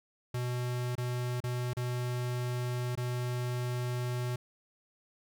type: tone with dropouts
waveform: square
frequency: 123.47 Hz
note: B2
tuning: in tune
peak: -32 dBFS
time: 0.34-4.36 s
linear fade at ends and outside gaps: 5 ms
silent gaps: 0.954-0.979 / 1.404-1.438 / 1.734-1.768 / 2.954-2.974 s
effects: none